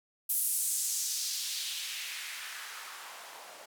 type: noise with band-pass filter sweep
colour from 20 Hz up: blue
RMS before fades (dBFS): -36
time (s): 0.29-3.66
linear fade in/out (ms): 10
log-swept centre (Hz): 12000 to 590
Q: 1.6
effects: none